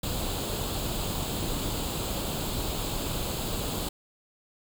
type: noise with comb filter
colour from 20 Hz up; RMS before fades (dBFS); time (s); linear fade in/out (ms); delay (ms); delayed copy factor
pink; -31; 0.03-3.89; 5; 0.26; +0.65
effects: none